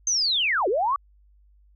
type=linear two-way sweep; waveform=sine; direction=down then up; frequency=6400 to 344 to 1181 Hz; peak=-20 dBFS; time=0.07-0.96 s; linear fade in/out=2 ms; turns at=0.68 s; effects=added 50 Hz sine -54 dBFS peak until 1.75 s